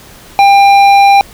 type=tone with hard clipping; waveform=sine; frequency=797 Hz; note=G5; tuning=28 cents sharp; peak=-4 dBFS; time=0.39-1.21 s; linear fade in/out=0 ms; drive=10 dB; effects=pink hiss -36 dBFS RMS until 1.33 s